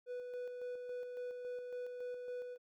triangle tone with tremolo, 493.9 Hz, B4, in tune, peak -38 dBFS, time 0.06-2.58 s, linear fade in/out 50 ms, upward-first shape square, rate 3.6 Hz, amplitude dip 35%, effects none

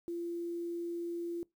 sine tone with quantisation, 342.6 Hz, F4, 33 cents flat, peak -35 dBFS, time 0.08-1.43 s, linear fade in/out 0 ms, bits 10, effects noise-tail reverb RT60 0.2 s tail -24 dB re dry

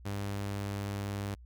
sawtooth tone, 100.5 Hz, G2, 44 cents sharp, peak -30 dBFS, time 0.05-1.35 s, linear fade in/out 10 ms, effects added 60 Hz sine -49 dBFS peak until 1.45 s

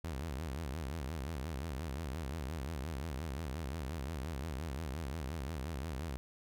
sawtooth tone with vibrato, 73.42 Hz, D2, in tune, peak -34 dBFS, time 0.04-6.17 s, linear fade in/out 0 ms, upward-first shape sine, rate 5.7 Hz, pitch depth 250 cents each way, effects none

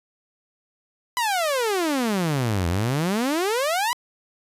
sawtooth exponential two-way sweep, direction down then up, 1012 to 82 to 1012 Hz, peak -17 dBFS, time 1.17-3.93 s, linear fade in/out 0 ms, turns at 2.68 s, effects resampled to 32000 Hz

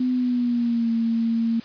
sine tone with pitch glide, 252.5 to 228.9 Hz, B3 to A#3, +39 to -31 cents, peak -19 dBFS, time 0-1.6 s, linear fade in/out 5 ms, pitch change -170 cents, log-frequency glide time 0.12-0.91 s, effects white hiss -45 dBFS RMS until 1.64 s + resampled to 11025 Hz

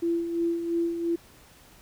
sine tone with tremolo, 338 Hz, E4, 43 cents sharp, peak -22 dBFS, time 0.02-1.16 s, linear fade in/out 10 ms, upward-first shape sine, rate 2.9 Hz, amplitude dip 55%, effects pink hiss -54 dBFS RMS until 1.81 s

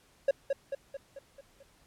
triangle tone with echo, 551 Hz, C#5, 11 cents flat, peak -19 dBFS, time 0.28-0.31 s, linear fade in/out 5 ms, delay 220 ms, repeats 6, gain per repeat -5 dB, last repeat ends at 1.63 s, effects pink hiss -64 dBFS RMS until 1.86 s + low-pass 12000 Hz 12 dB/octave

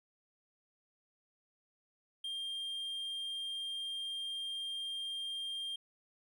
triangle tone, 3198 Hz, G7, 34 cents sharp, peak -36 dBFS, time 2.24-5.76 s, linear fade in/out 5 ms, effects none

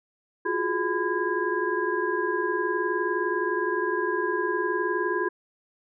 sine tone cluster, 347.4 / 366.9 / 419.1 / 1007 / 1636 Hz, F4 / F#4 / G#4 / B5 / G#6, -9 / -15 / +16 / +33 / -26 cents, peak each -30 dBFS, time 0.45-5.29 s, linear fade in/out 10 ms, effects none

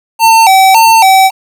square tone with vibrato, 830.6 Hz, G#5, in tune, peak -3 dBFS, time 0.19-1.31 s, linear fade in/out 50 ms, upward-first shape square, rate 1.8 Hz, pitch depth 140 cents each way, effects none

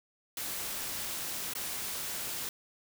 white noise with dropouts, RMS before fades -37 dBFS, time 0.37-2.49 s, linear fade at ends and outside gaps 2 ms, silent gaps 1.536-1.551 s, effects none

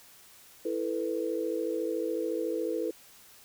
sine chord, E suspended fourth, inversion none, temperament equal, 329.6 / 440 / 493.9 Hz, E4 / A4 / B4, 0 / 0 / 0 cents, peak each -33 dBFS, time 0.65-2.91 s, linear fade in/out 5 ms, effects white hiss -55 dBFS RMS until 3.44 s

